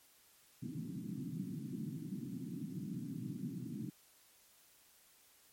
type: band-pass noise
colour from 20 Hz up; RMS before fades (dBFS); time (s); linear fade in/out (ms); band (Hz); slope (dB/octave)
pink; -43; 0.62-3.9; 10; 130 to 300; 48
effects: white hiss -66 dBFS RMS until 5.52 s + MP3 64 kbps